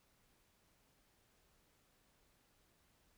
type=silence; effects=pink hiss -74 dBFS RMS until 3.17 s